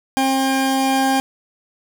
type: tone pair together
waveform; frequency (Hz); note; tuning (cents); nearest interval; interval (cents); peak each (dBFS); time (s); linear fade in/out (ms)
40% pulse; 267 / 800; C4 / G5; +35 / +35; octave + perfect fifth; 1900; -17 / -18; 0.17-1.2; 0
effects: none